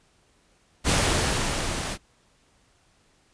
pink noise with level ramp, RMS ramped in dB -20 to -31 dBFS, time 0.84-1.98 s, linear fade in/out 50 ms, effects pink hiss -63 dBFS RMS until 3.33 s + resampled to 22050 Hz

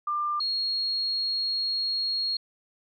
sine tone pair in turn, 1193 / 4290 Hz, D6 / C8, +27 / +42 cents, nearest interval octave + minor seventh, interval 2215 cents, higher second, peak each -25 dBFS, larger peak neither, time 0.07-0.4 / 0.4-2.37 s, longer second, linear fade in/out 5 ms, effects none

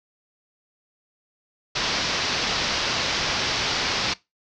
white low-pass noise, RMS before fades -25 dBFS, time 1.75-4.14 s, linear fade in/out 10 ms, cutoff 5600 Hz, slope 48 dB/octave, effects noise-tail reverb RT60 0.2 s tail -20 dB re dry

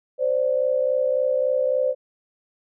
sine tone pair together, 519.4 / 583 Hz, C5 / D5, -13 / -13 cents, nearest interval major second, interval 200 cents, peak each -20 / -23 dBFS, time 0.18-1.95 s, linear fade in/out 50 ms, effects none

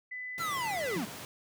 sine tone, 2002 Hz, B6, 23 cents sharp, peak -37 dBFS, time 0.11-0.97 s, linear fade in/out 10 ms
pink high-pass noise, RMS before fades -44 dBFS, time 0.38-1.25 s, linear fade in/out 0 ms, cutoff 100 Hz, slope 24 dB/octave
square linear sweep, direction down, 1396.9 to 176.3 Hz, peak -33 dBFS, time 0.39-1.06 s, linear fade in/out 20 ms
sine tone with exponential decay, 174.61 Hz, F3, in tune, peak -31 dBFS, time 0.96-1.15 s, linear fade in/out 5 ms, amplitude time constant 41 ms
effects none

